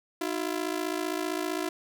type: ring-modulated tone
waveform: sawtooth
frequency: 337.9 Hz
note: E4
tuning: 43 cents sharp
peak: -22 dBFS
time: 0.21-1.69 s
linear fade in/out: 0 ms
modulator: 27.7 Hz
effects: none